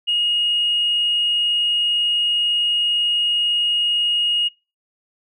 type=tone; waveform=sine; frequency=2871 Hz; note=F7; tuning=47 cents sharp; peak=-15 dBFS; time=0.07-4.49 s; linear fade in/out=20 ms; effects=noise-tail reverb RT60 0.3 s tail -24 dB re dry + tanh soft clip ceiling -11 dBFS